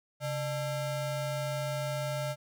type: ring-modulated tone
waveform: square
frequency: 370 Hz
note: F#4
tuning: in tune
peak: -29 dBFS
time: 0.2-2.36 s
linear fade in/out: 50 ms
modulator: 233 Hz
effects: none